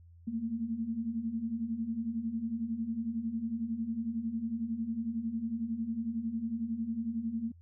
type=beating tone pair; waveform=sine; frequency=220 / 231 Hz; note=A3 / A#3; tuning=0 / -16 cents; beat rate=11 Hz; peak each=-38 / -33 dBFS; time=0.27-7.52 s; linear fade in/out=10 ms; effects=added 85 Hz sine -53 dBFS peak until 7.61 s